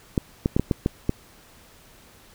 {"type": "clicks", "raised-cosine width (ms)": 3, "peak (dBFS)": -7, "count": 7, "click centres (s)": [0.178, 0.459, 0.565, 0.596, 0.712, 0.861, 1.094], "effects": ["pink hiss -52 dBFS RMS until 2.34 s"]}